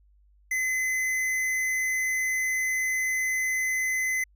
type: tone with tanh clipping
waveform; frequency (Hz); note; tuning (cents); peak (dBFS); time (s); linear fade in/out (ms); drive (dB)
sine; 2037; C7; -47; -26; 0.51-4.24; 5; 17
effects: added 50 Hz sine -57 dBFS peak until 4.35 s